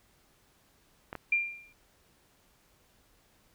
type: clicks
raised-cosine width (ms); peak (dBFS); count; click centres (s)
0.5; -23; 2; 1.129 / 1.153
type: tone with exponential decay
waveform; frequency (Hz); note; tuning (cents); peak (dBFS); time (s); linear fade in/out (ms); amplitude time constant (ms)
sine; 2386; D7; +27; -21; 1.32-1.73; 5; 89
effects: pink hiss -66 dBFS RMS until 3.54 s